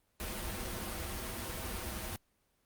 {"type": "noise with comb filter", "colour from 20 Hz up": "pink", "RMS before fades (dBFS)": -39, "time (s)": [0.2, 2.16], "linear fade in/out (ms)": 0, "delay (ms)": 7, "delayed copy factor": -1, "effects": ["pink hiss -75 dBFS RMS until 2.65 s", "Opus 32 kbps"]}